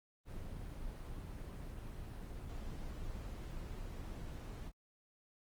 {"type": "noise", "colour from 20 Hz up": "brown", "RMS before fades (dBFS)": -45, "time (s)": [0.25, 4.72], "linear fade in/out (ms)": 50, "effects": ["Opus 24 kbps"]}